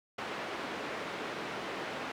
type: band-pass noise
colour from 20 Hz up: pink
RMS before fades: -39 dBFS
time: 0.18-2.12 s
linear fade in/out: 5 ms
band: 290 to 2700 Hz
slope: 12 dB/octave
effects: none